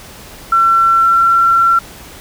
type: tone with pitch glide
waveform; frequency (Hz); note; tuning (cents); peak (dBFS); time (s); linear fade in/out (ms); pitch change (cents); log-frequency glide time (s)
sine; 1350 to 1358.6; E6 to F6; +41 to -48; -7; 0.52-1.79; 5; +11; 0.95-1.24
effects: pink hiss -35 dBFS RMS until 2.2 s